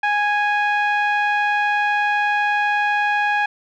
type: tone with low-pass filter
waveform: sawtooth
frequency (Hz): 828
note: G#5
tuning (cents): -5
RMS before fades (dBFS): -19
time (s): 0.03-3.46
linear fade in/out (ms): 5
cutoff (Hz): 2100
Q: 2.6
effects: none